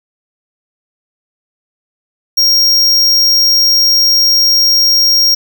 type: tone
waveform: square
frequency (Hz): 5580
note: F8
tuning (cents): -2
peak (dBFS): -7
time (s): 2.37-5.35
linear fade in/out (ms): 10
effects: none